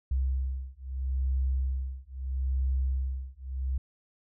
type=beating tone pair; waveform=sine; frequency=65.2 / 65.97 Hz; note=C2 / C2; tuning=-5 / +15 cents; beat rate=0.77 Hz; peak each=-30 dBFS; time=0.11-3.78 s; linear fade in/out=5 ms; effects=none